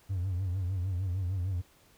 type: tone with vibrato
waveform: triangle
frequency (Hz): 92.5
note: F#2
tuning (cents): 0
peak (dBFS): -26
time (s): 0.09-1.62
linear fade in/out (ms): 20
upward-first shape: triangle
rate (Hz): 6.6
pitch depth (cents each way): 130
effects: tanh soft clip ceiling -24 dBFS + pink hiss -62 dBFS RMS until 1.97 s